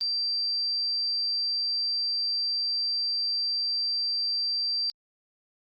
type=tone; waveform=sine; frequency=4699 Hz; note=D8; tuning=in tune; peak=-25 dBFS; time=0.01-4.9 s; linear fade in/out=0 ms; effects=Opus 24 kbps